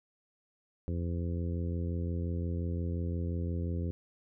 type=harmonic tone; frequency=85.7 Hz; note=F2; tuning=32 cents flat; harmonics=1 / 2 / 3 / 4 / 5 / 6; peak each=-32 / -38 / -42 / -44 / -46 / -48 dBFS; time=0.88-3.91 s; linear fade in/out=0 ms; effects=none